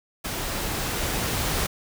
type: noise with level ramp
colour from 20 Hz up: pink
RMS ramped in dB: -30 to -25 dBFS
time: 0.24-1.67 s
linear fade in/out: 10 ms
effects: none